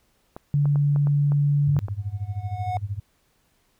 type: clicks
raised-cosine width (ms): 1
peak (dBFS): -22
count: 8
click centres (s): 0.365 / 0.656 / 0.758 / 0.961 / 1.071 / 1.32 / 1.766 / 1.884
type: tone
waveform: sine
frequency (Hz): 144.1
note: D3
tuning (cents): -33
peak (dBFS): -17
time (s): 0.54-1.79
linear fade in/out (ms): 0
type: tone with tremolo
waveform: sine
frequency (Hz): 101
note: G#2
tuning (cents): -48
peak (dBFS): -23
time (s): 1.67-3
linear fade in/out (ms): 10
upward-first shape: sine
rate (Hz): 13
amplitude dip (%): 90
type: tone with exponential growth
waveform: triangle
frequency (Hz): 731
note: F#5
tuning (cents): -21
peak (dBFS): -21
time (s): 1.98-2.77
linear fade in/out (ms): 1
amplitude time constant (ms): 170
effects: pink hiss -66 dBFS RMS until 3.79 s